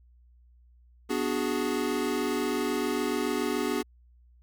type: chord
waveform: square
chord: G# half-diminished seventh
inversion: first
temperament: equal with one note detuned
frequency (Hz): 246.9 / 293.7 / 370 / 417.2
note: B3 / D4 / F#4 / G#4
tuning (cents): 0 / 0 / 0 / +8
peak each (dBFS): -33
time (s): 1.09-3.83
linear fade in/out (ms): 20
effects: added 60 Hz sine -55 dBFS peak until 4.42 s